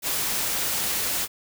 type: noise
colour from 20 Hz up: white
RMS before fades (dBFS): -26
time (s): 0.02-1.28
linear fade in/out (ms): 50
effects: none